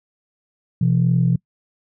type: tone pair together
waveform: sine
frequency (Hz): 126.83 / 169.3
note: B2 / E3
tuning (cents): +46 / +46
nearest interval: perfect fourth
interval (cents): 500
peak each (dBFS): -16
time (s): 0.81-1.36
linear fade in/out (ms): 5
effects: noise-tail reverb RT60 0.1 s tail -25 dB re dry + tanh soft clip ceiling -7 dBFS